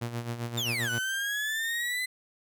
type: tone with tremolo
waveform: sawtooth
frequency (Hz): 118.3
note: A#2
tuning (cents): +26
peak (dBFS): -26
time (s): 0.01-0.99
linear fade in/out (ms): 10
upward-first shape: sine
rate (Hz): 7.6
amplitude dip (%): 65
type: exponential two-way sweep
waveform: 35% pulse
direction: down then up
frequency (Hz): 3729 to 1480 to 2035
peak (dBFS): -27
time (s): 0.57-2.06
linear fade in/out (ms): 10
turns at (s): 0.9
effects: none